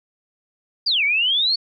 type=exponential two-way sweep; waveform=sine; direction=down then up; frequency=4978 to 2196 to 4490 Hz; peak=-16 dBFS; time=0.86-1.56 s; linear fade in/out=10 ms; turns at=1.04 s; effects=none